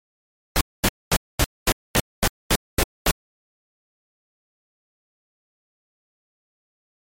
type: noise bursts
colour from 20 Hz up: pink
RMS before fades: -17 dBFS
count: 10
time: 0.56-3.11 s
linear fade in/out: 0 ms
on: 48 ms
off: 230 ms
effects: MP3 64 kbps